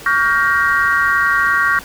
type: chord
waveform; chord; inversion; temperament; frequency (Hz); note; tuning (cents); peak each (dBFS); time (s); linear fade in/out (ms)
sine; G half-diminished seventh; second; just; 1128.9 / 1411.2 / 1568 / 1881.6; Db6 / F6 / G6 / Bb6; +31 / +18 / 0 / +16; -17; 0.06-1.79; 2
effects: tanh soft clip ceiling -2 dBFS + pink hiss -35 dBFS RMS until 1.84 s